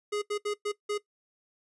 square tone bursts at uneven times, 415.3 Hz, G#4, in tune, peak -29 dBFS, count 5, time 0.12-0.22 / 0.3-0.38 / 0.45-0.54 / 0.65-0.72 / 0.89-0.98 s, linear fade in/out 10 ms, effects noise-tail reverb RT60 0.1 s tail -18 dB re dry + resampled to 24000 Hz

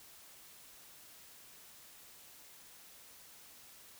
silence, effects white hiss -57 dBFS RMS until 3.99 s

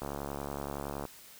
click train, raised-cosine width 1 ms, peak -23 dBFS, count 74, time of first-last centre 0.02-1.053 s, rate 70.7 Hz, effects white hiss -53 dBFS RMS until 1.39 s

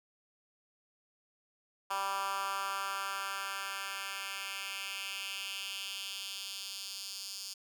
10% pulse tone with high-pass filter sweep, 196 Hz, G3, in tune, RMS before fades -39 dBFS, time 1.9-7.54 s, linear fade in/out 10 ms, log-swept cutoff 1000 to 4900 Hz, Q 2.2, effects none

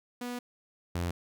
sawtooth tone pair in turn, 244.6 / 86.88 Hz, B3 / F2, -16 / -8 cents, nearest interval octave + tritone, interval 1792 cents, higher first, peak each -31 / -26 dBFS, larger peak second, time 0.21-0.39 / 0.95-1.11 s, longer first, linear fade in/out 5 ms, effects none

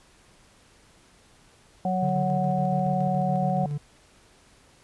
harmonic tone, 185 Hz, F#3, in tune, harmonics 1 / 3 / 4, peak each -26 / -31 / -26 dBFS, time 1.85-3.66 s, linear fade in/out 2 ms
triangle tone with tremolo, 146.3 Hz, D3, 6 cents flat, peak -24 dBFS, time 2.02-3.78 s, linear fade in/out 10 ms, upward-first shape square, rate 7.1 Hz, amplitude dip 35%
effects pink hiss -57 dBFS RMS until 4.83 s + resampled to 24000 Hz

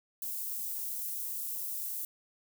white high-pass noise, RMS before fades -37 dBFS, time 0.22-2.05 s, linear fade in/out 2 ms, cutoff 12000 Hz, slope 12 dB/octave, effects none

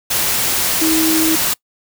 sine tone in noise, 320 Hz, D#4, 49 cents sharp, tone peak -14 dBFS, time 0.81-1.36 s, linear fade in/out 10 ms, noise white, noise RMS -17 dBFS, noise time 0.1-1.54 s, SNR 0 dB, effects noise-tail reverb RT60 0.1 s tail -24 dB re dry

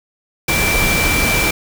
sine tone in noise, 2343 Hz, D7, 5 cents flat, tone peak -17 dBFS, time 0.48-1.51 s, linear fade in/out 5 ms, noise pink, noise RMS -17 dBFS, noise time 0.48-1.51 s, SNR -3 dB, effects none

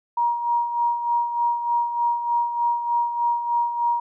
sine tone with tremolo, 948 Hz, A#5, 29 cents sharp, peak -17 dBFS, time 0.17-4 s, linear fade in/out 5 ms, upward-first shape sine, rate 3.3 Hz, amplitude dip 60%, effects none

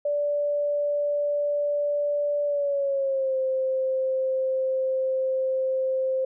sine tone with pitch glide, 582 to 524.5 Hz, D5 to C5, -16 to +4 cents, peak -22 dBFS, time 0.05-6.25 s, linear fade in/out 5 ms, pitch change -180 cents, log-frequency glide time 2.45-3.37 s, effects none

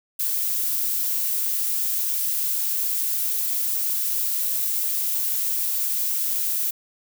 violet noise, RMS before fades -24 dBFS, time 0.19-6.71 s, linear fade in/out 10 ms, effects none

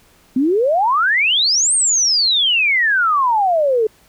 sine exponential two-way sweep, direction up then down, 245.3 to 8880 to 422.2 Hz, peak -12 dBFS, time 0.36-3.87 s, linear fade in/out 5 ms, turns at 1.74 s, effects pink hiss -52 dBFS RMS until 4.08 s

